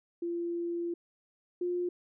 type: tone pair in turn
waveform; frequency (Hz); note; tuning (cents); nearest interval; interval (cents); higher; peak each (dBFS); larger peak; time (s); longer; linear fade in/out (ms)
sine; 342.9 / 354.4; F4 / F4; -32 / +25; minor second; 57; second; -31 / -29; second; 0.22-0.94 / 1.61-1.89; first; 5
effects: none